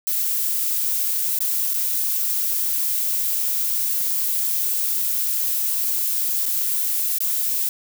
violet noise with dropouts, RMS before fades -22 dBFS, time 0.07-7.69 s, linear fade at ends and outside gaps 2 ms, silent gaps 1.389-1.405 / 1.736-1.741 / 6.457-6.461 / 7.185-7.204 s, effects none

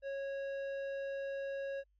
sine tone with tanh clipping, 550 Hz, C#5, 14 cents flat, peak -39 dBFS, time 0.02-1.84 s, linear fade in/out 50 ms, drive 11 dB, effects added 50 Hz sine -70 dBFS peak until 1.99 s + AAC 48 kbps

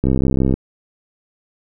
click train, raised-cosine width 3 ms, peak -4 dBFS, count 34, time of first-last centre 0.04-0.54 s, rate 66 Hz, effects none

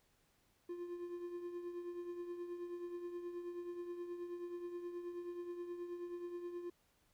triangle tone with tremolo, 349.9 Hz, F4, 3 cents sharp, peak -38 dBFS, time 0.69-6.7 s, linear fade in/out 5 ms, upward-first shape triangle, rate 9.4 Hz, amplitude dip 60%, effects pink hiss -75 dBFS RMS until 7.13 s

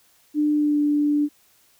sine tone with pitch glide, 298.6 to 293.8 Hz, D4 to D4, +29 to +1 cents, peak -17 dBFS, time 0.34-1.29 s, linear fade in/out 50 ms, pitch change -28 cents, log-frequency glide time 0.53-0.8 s, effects white hiss -59 dBFS RMS until 1.79 s

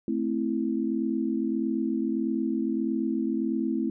sine chord, A minor, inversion none, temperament equal, 220 / 261.6 / 329.6 Hz, A3 / C4 / E4, 0 / 0 / 0 cents, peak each -29 dBFS, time 0.08-3.9 s, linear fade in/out 2 ms, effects none

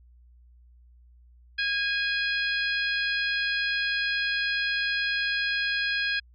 harmonic tone with a mistuned harmonic, 830.6 Hz, G#5, in tune, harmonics 2 / 3 / 4 / 5 / 6, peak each -27 / -31 / -33 / -35 / -37 dBFS, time 1.58-6.2 s, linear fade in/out 10 ms, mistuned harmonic 2, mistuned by -28 cents, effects added 60 Hz sine -52 dBFS peak until 6.34 s

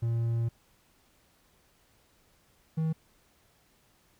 triangle tone pair in turn, 116 / 159.68 Hz, A#2 / D#3, -8 / +45 cents, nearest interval tritone, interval 553 cents, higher second, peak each -24 dBFS, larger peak neither, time 0.02-0.49 / 2.77-2.93 s, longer first, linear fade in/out 10 ms, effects pink hiss -66 dBFS RMS until 4.19 s

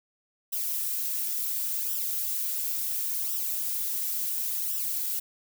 violet noise with flanger, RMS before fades -30 dBFS, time 0.52-5.2 s, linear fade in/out 10 ms, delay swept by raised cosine 0.45 to 6.25 ms, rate 0.71 Hz, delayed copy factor -0.7, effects none

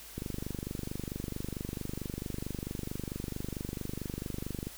click train, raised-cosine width 3 ms, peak -23 dBFS, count 111, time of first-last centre 0.18-4.67 s, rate 24.5 Hz, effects added 50 Hz sine -57 dBFS peak until 4.77 s + white hiss -49 dBFS RMS until 4.77 s

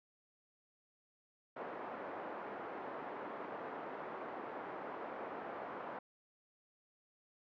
white band-pass noise, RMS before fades -45 dBFS, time 1.56-5.99 s, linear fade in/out 5 ms, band 320 to 970 Hz, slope 12 dB/octave, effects low-pass 2000 Hz 12 dB/octave

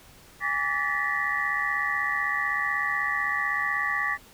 sine tone cluster, 817 / 1153 / 1751 / 1892 / 1968 Hz, G#5 / D6 / A6 / A#6 / B6, -29 / -32 / -9 / +25 / -7 cents, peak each -37 / -30 / -30 / -31 / -29 dBFS, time 0.4-4.18 s, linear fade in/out 50 ms, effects pink hiss -52 dBFS RMS until 4.33 s

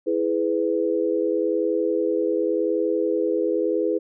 sine tone cluster, 328.6 / 419 / 499.9 Hz, E4 / G#4 / B4, -5 / +15 / +21 cents, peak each -24 dBFS, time 0.06-3.99 s, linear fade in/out 20 ms, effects none

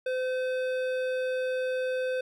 triangle tone with hard clipping, 512 Hz, C5, 38 cents flat, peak -29 dBFS, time 0.06-2.21 s, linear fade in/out 5 ms, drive 16 dB, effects none

